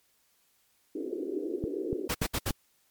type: band-pass noise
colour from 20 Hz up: pink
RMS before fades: -34 dBFS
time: 0.95-2.08 s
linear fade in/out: 5 ms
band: 310 to 430 Hz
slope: 48 dB/octave
type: click train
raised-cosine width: 3 ms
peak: -18 dBFS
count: 4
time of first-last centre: 1.64-2.507 s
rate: 3.46 Hz
type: noise bursts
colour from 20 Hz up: pink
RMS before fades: -30 dBFS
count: 4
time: 2.09-2.512 s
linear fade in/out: 10 ms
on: 56 ms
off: 66 ms
effects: white hiss -69 dBFS RMS until 2.9 s + MP3 96 kbps